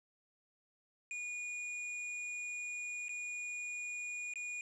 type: tone with dropouts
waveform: square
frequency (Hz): 2447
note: D#7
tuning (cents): -29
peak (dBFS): -40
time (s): 1.11-4.61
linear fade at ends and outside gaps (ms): 1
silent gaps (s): 3.083-3.092 / 4.337-4.357
effects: resampled to 24000 Hz + 11-bit